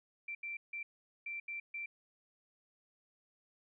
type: tone bursts at uneven times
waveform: sine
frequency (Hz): 2349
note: D7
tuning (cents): 0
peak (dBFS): -39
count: 6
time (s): 0.28-0.35 / 0.43-0.57 / 0.73-0.83 / 1.26-1.4 / 1.48-1.6 / 1.74-1.86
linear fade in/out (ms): 5
effects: none